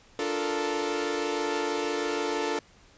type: chord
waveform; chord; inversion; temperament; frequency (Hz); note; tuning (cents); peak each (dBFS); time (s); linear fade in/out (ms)
sawtooth; Bb major seventh; first; equal; 293.7 / 349.2 / 440 / 466.2; D4 / F4 / A4 / Bb4; 0 / 0 / 0 / 0; -30 / -30 / -26 / -32; 0.19-2.59; 2
effects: pink hiss -57 dBFS RMS until 2.97 s + resampled to 16000 Hz